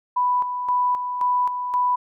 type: tone with tremolo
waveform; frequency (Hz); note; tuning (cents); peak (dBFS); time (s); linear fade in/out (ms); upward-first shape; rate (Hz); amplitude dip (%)
sine; 990; B5; +4; -17; 0.16-1.96; 10; square; 1.9; 55
effects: none